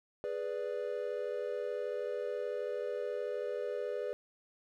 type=chord; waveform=triangle; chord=G# diminished; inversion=none; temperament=equal; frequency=415.3 / 493.9 / 587.3 Hz; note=G#4 / B4 / D5; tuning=0 / 0 / 0 cents; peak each=-37 / -36 / -38 dBFS; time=0.24-4.13 s; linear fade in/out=0 ms; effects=none